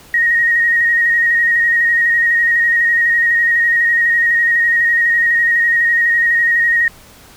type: tone with vibrato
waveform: sine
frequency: 1873 Hz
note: A#6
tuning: 8 cents sharp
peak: -10 dBFS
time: 0.14-6.88 s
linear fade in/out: 2 ms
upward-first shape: square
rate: 12 Hz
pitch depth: 19 cents each way
effects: pink hiss -42 dBFS RMS until 7.36 s